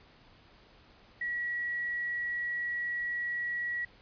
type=tone; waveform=sine; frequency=1924 Hz; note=B6; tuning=46 cents flat; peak=-31 dBFS; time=1.21-3.85 s; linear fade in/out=5 ms; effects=pink hiss -59 dBFS RMS until 4.01 s + resampled to 11025 Hz